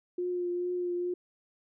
sine tone with vibrato, 355.2 Hz, F4, 29 cents sharp, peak -29 dBFS, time 0.18-1.14 s, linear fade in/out 5 ms, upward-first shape triangle, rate 2.3 Hz, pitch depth 21 cents each way, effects none

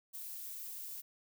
violet noise, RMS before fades -45 dBFS, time 0.13-1.02 s, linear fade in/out 20 ms, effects none

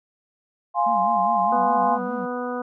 sine chord, F minor, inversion none, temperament equal, 698.5 / 830.6 / 1046.5 Hz, F5 / Ab5 / C6, 0 / 0 / 0 cents, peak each -22 dBFS, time 0.74-1.99 s, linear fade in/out 50 ms
triangle tone with vibrato, 208.3 Hz, G#3, 5 cents sharp, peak -29 dBFS, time 0.86-2.26 s, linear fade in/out 10 ms, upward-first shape sine, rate 4.9 Hz, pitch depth 180 cents each way
harmonic tone, 246.9 Hz, B3, in tune, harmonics 1 / 2 / 3 / 4 / 5 / 6, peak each -30 / -29 / -34 / -36 / -34 / -38 dBFS, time 1.52-2.62 s, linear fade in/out 5 ms
effects none

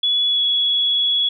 sine tone with pitch glide, 3400 to 3369 Hz, G#7 to G#7, +40 to +24 cents, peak -15 dBFS, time 0.03-1.29 s, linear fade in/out 5 ms, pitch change -16 cents, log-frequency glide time 0.27-0.43 s, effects none

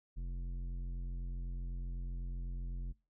sine tone with tanh clipping, 43.99 Hz, F1, 13 cents sharp, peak -39 dBFS, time 0.16-2.93 s, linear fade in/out 20 ms, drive 11 dB, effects noise-tail reverb RT60 0.3 s tail -25 dB re dry

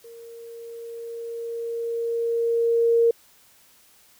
sine tone with level ramp, 464.3 Hz, A#4, 7 cents flat, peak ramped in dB -41 to -14 dBFS, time 0.04-3.11 s, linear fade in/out 5 ms, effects white hiss -56 dBFS RMS until 4.19 s

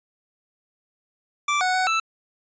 25% pulse tone with pitch steps, 1170 / 738 / 745 / 1322 Hz, D6 / F#5 / F#5 / E6, -7 / -5 / +12 / +5 cents, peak -16 dBFS, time 1.48-2 s, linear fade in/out 5 ms, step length 130 ms, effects resampled to 16000 Hz

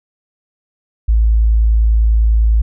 sine tone, 55 Hz, A1, in tune, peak -8 dBFS, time 1.08-2.62 s, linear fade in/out 10 ms, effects none

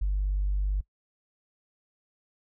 sine tone, 49 Hz, G1, in tune, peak -23 dBFS, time 0.01-0.81 s, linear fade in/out 10 ms, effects noise-tail reverb RT60 0.1 s tail -22 dB re dry + tanh soft clip ceiling -20 dBFS

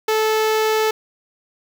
sawtooth tone with notch filter, 436.1 Hz, A4, 15 cents flat, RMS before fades -18 dBFS, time 0.08-0.91 s, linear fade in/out 5 ms, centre 9200 Hz, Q 1.7, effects none

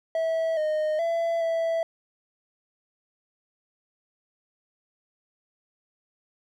triangle tone with pitch steps, 651 / 616 / 670 / 660 Hz, E5 / D#5 / E5 / E5, -22 / -17 / +28 / +2 cents, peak -21 dBFS, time 0.15-1.83 s, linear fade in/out 2 ms, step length 420 ms, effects none

